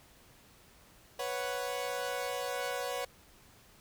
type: chord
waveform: sawtooth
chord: B suspended second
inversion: none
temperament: equal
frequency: 493.9 / 554.4 / 740 Hz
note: B4 / C#5 / F#5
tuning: 0 / 0 / 0 cents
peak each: -34 / -34 / -36 dBFS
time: 1.19-3.05 s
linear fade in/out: 5 ms
effects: pink hiss -60 dBFS RMS until 3.8 s